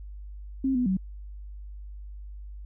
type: tone with pitch steps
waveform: sine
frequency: 266.5 / 248.4 / 188.5 Hz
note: C4 / B3 / F#3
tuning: +32 / +10 / +32 cents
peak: -22 dBFS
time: 0.64-0.97 s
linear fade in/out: 5 ms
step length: 110 ms
effects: added 50 Hz sine -38 dBFS peak until 2.65 s